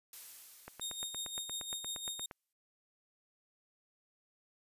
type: noise with exponential decay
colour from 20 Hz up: blue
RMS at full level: -47 dBFS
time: 0.13-2.53 s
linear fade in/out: 2 ms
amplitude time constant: 520 ms
type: click train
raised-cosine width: 0.5 ms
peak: -30 dBFS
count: 15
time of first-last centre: 0.68-2.312 s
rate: 8.58 Hz
type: tone with tremolo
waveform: 20% pulse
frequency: 3700 Hz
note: A#7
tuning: 14 cents flat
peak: -31 dBFS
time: 0.81-2.26 s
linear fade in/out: 5 ms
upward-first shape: sine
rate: 5.7 Hz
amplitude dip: 55%
effects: resampled to 32000 Hz

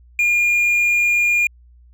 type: tone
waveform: triangle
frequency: 2418 Hz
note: D7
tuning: 50 cents sharp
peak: -12 dBFS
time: 0.19-1.47 s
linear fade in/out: 2 ms
effects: added 60 Hz sine -45 dBFS peak until 1.93 s

